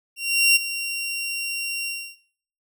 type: tone with ADSR envelope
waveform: sawtooth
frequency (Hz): 2755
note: F7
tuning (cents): -24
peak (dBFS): -9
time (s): 0.16-2.17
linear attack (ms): 400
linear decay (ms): 15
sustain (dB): -13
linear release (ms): 300
effects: noise-tail reverb RT60 0.6 s tail -19 dB re dry